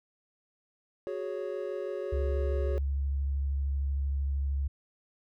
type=chord; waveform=triangle; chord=F# suspended second; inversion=none; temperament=just; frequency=370 / 416.2 / 555 Hz; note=F#4 / G#4 / C#5; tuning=0 / +4 / +2 cents; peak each=-35 dBFS; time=1.07-2.78 s; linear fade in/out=0 ms
type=tone with vibrato; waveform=sine; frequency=69.3 Hz; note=C#2; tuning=in tune; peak=-27 dBFS; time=2.12-4.68 s; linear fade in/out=10 ms; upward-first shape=square; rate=13 Hz; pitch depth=15 cents each way
effects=none